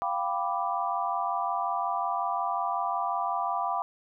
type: chord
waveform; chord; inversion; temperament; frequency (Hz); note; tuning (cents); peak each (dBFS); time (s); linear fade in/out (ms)
sine; G dominant seventh; third; equal; 698.5 / 784 / 987.8 / 1174.7; F5 / G5 / B5 / D6; 0 / 0 / 0 / 0; -32; 0.02-3.82; 0
effects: none